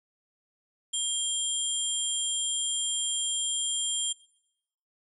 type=tone cluster; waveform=sine; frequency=3219 / 7340 / 9520 Hz; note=G7 / A#8 / D9; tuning=+45 / -28 / +22 cents; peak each=-30 / -32 / -34 dBFS; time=0.93-4.13 s; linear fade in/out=10 ms; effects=noise-tail reverb RT60 0.8 s tail -21 dB re dry